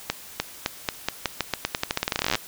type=accelerating click train; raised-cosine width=0.2 ms; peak=-5 dBFS; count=28; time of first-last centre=0.1-2.354 s; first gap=300 ms; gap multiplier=0.87; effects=white hiss -43 dBFS RMS until 2.47 s